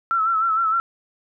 sine tone with vibrato, 1327 Hz, E6, 11 cents sharp, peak -17 dBFS, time 0.11-0.8 s, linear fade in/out 0 ms, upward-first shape sine, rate 6.5 Hz, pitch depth 57 cents each way, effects none

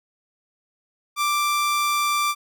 sawtooth tone, 1177 Hz, D6, 3 cents sharp, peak -16 dBFS, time 1.16-2.35 s, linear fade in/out 50 ms, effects none

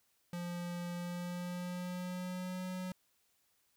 square tone with pitch glide, 174.61 to 183.93 Hz, F3 to F#3, 0 to -10 cents, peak -39 dBFS, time 0.33-2.92 s, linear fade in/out 2 ms, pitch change +90 cents, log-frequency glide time 0.95-2.64 s, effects white hiss -75 dBFS RMS until 3.76 s

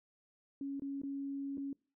sine tone with dropouts, 277.2 Hz, C#4, in tune, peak -37 dBFS, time 0.61-1.73 s, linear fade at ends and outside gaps 2 ms, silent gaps 0.797-0.82 / 1.017-1.034 / 1.573-1.579 s, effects noise-tail reverb RT60 0.4 s tail -25 dB re dry

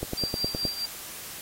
click train, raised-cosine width 2 ms, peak -16 dBFS, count 7, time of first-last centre 0.03-0.652 s, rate 9.64 Hz
sine tone with tremolo, 4721 Hz, D8, 8 cents sharp, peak -25 dBFS, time 0.17-0.86 s, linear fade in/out 10 ms, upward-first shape triangle, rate 4.7 Hz, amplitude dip 80%
effects white hiss -40 dBFS RMS until 1.41 s + AAC 48 kbps

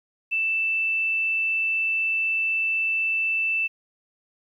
sine tone, 2652 Hz, E7, 10 cents sharp, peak -21 dBFS, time 0.31-3.68 s, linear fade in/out 20 ms, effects 10-bit

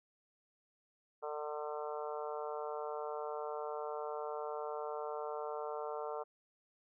harmonic tone, 150 Hz, D3, 37 cents sharp, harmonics 3 / 4 / 5 / 6 / 7 / 8 / 9, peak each -42 / -44 / -46 / -48 / -49 / -50 / -51 dBFS, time 1.22-6.24 s, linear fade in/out 20 ms, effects none

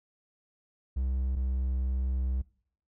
triangle tone pair in turn, 64.8 / 64.43 Hz, C2 / C2, -16 / -26 cents, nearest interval unison, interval 10 cents, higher first, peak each -25 dBFS, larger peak neither, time 0.96-1.36 / 1.36-2.42 s, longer second, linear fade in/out 10 ms, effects noise-tail reverb RT60 0.6 s tail -23 dB re dry

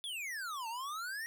square exponential two-way sweep, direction down then up, 3520 to 880 to 1900 Hz, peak -39 dBFS, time 0.04-1.26 s, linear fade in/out 0 ms, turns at 0.68 s, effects none

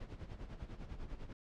brown noise with tremolo, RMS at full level -44 dBFS, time 0-1.33 s, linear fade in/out 5 ms, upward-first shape sine, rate 10 Hz, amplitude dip 70%, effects low-pass 5000 Hz 12 dB/octave

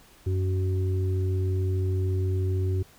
harmonic tone, 93.5 Hz, F#2, 19 cents sharp, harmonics 1 / 3 / 4, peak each -23 / -40 / -33 dBFS, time 0.26-2.83 s, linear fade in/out 10 ms, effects pink hiss -55 dBFS RMS until 2.98 s

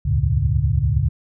sine tone cluster, 68.5 / 78.3 / 100 / 115.1 / 142.4 Hz, C#2 / D#2 / G2 / A#2 / C#3, -20 / +11 / +35 / -22 / +47 cents, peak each -22 dBFS, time 0.05-1.09 s, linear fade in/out 10 ms, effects none

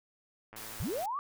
click train, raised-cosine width 0.5 ms, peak -34 dBFS, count 56, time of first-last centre 0.53-1.03 s, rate 110 Hz
white band-stop noise, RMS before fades -45 dBFS, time 0.56-1.06 s, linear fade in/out 5 ms, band 110 to 240 Hz, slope 48 dB/octave
sine linear sweep, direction up, 58.5 to 1198 Hz, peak -32 dBFS, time 0.8-1.19 s, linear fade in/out 0 ms
effects none

